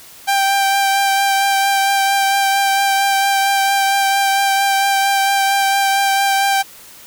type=tone with vibrato; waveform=sawtooth; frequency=787 Hz; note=G5; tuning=7 cents sharp; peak=-9 dBFS; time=0.27-6.63 s; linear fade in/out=20 ms; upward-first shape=triangle; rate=4.4 Hz; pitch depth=17 cents each way; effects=white hiss -40 dBFS RMS until 7.06 s